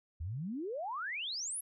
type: exponential sweep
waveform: sine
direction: up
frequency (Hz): 73.42 to 11590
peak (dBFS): -36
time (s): 0.2-1.61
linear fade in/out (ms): 10
effects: none